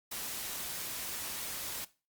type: noise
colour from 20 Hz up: white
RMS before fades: -39 dBFS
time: 0.11-1.85 s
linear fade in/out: 10 ms
effects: noise-tail reverb RT60 0.3 s tail -17 dB re dry + Opus 48 kbps